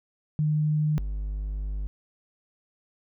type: tone pair in turn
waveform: sine / triangle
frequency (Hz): 152.1 / 50.52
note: D#3 / G#1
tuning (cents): -39 / -47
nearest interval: octave + perfect fifth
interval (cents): 1908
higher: first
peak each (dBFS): -21 / -26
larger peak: first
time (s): 0.39-0.98 / 0.98-1.87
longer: second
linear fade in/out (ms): 0
effects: none